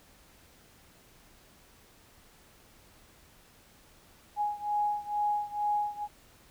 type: beating tone pair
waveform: sine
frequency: 830.6 / 832.8 Hz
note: G#5 / G#5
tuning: 0 / +5 cents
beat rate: 2.2 Hz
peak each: -30 / -32 dBFS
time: 4.36-6.08 s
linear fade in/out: 50 ms
effects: pink hiss -59 dBFS RMS until 6.5 s